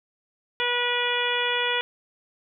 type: harmonic tone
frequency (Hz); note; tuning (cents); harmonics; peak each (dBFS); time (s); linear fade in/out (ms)
485.8; B4; -29; 1 / 2 / 3 / 4 / 5 / 6 / 7; -30 / -30 / -30 / -30 / -30 / -30 / -30; 0.6-1.81; 0
effects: none